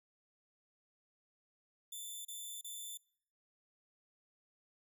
10% pulse tone bursts, 3531 Hz, A7, 5 cents sharp, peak -36 dBFS, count 3, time 1.92-2.974 s, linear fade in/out 5 ms, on 330 ms, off 32 ms, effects noise-tail reverb RT60 0.7 s tail -25 dB re dry

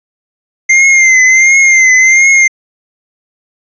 square tone with vibrato, 2093 Hz, C7, in tune, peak -4 dBFS, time 0.69-2.48 s, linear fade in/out 10 ms, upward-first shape triangle, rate 1.4 Hz, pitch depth 64 cents each way, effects resampled to 16000 Hz

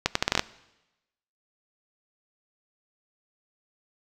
accelerating click train, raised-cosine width 0.2 ms, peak -3 dBFS, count 8, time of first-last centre 0.06-0.394 s, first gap 94 ms, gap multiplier 0.76, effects noise-tail reverb RT60 1.0 s tail -20 dB re dry

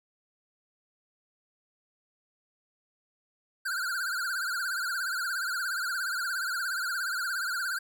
square tone with vibrato, 1476 Hz, F#6, 5 cents flat, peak -30 dBFS, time 3.65-7.79 s, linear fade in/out 10 ms, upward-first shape triangle, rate 17 Hz, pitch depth 150 cents each way, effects none

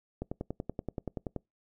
click train, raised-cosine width 2 ms, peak -21 dBFS, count 13, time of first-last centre 0.22-1.363 s, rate 10.5 Hz, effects noise-tail reverb RT60 0.2 s tail -26 dB re dry

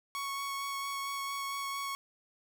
sawtooth tone with vibrato, 1109 Hz, C#6, in tune, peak -31 dBFS, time 0.15-1.95 s, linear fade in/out 0 ms, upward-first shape sine, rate 4.4 Hz, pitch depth 10 cents each way, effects 10-bit

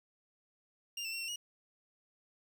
25% pulse tone with pitch steps, 2801 / 2670 / 2730 / 2713 / 2890 Hz, F7 / E7 / F7 / E7 / F#7, +4 / +22 / -40 / +49 / -41 cents, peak -34 dBFS, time 0.97-1.36 s, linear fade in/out 5 ms, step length 78 ms, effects 11-bit

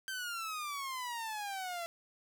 sawtooth exponential sweep, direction down, 1569 to 670 Hz, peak -34 dBFS, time 0.08-1.86 s, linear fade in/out 0 ms, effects 11-bit

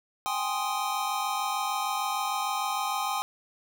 square chord, Ab major seventh, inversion third, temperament equal, 784 / 830.6 / 1046.5 / 1244.5 Hz, G5 / Ab5 / C6 / Eb6, 0 / 0 / 0 / 0 cents, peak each -34 dBFS, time 0.26-3.22 s, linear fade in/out 0 ms, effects none

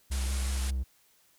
triangle tone with vibrato, 65.41 Hz, C2, in tune, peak -26 dBFS, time 0.1-0.84 s, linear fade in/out 20 ms, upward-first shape sine, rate 5.4 Hz, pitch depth 34 cents each way
white low-pass noise, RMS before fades -41 dBFS, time 0.11-0.71 s, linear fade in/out 10 ms, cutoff 11000 Hz, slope 48 dB/octave
effects white hiss -65 dBFS RMS until 1.38 s

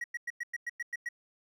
triangle tone bursts, 1909 Hz, A#6, 41 cents sharp, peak -31 dBFS, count 9, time 0.01-1.089 s, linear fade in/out 5 ms, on 31 ms, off 100 ms, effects none

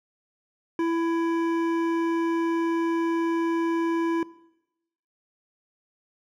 sine tone with hard clipping, 332.7 Hz, E4, 16 cents sharp, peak -24 dBFS, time 0.79-4.23 s, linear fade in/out 2 ms, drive 12 dB, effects noise-tail reverb RT60 0.9 s tail -20 dB re dry

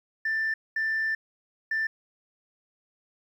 sine tone bursts at uneven times, 1775 Hz, A6, 15 cents sharp, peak -23 dBFS, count 3, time 0.25-0.54 / 0.76-1.15 / 1.71-1.87 s, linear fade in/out 5 ms, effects tanh soft clip ceiling -22 dBFS + 10-bit

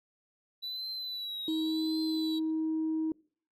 triangle tone with vibrato, 3951 Hz, B7, in tune, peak -34 dBFS, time 0.62-2.4 s, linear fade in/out 20 ms, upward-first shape triangle, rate 0.9 Hz, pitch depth 70 cents each way
sine tone, 317.3 Hz, D#4, 34 cents sharp, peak -27 dBFS, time 1.48-3.12 s, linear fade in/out 2 ms
effects noise-tail reverb RT60 0.5 s tail -25 dB re dry + tanh soft clip ceiling -25 dBFS

